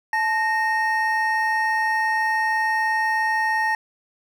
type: tone pair together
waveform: triangle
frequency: 873 / 1849.8 Hz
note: A5 / A#6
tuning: -14 / -14 cents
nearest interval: octave + minor second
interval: 1300 cents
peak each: -20 / -20 dBFS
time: 0.13-3.75 s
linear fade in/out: 2 ms
effects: none